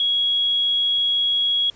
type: tone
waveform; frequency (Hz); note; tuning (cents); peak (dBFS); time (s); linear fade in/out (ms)
sine; 3322; G#7; 0; -17; 0-1.7; 2
effects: pink hiss -51 dBFS RMS until 1.75 s + resampled to 16000 Hz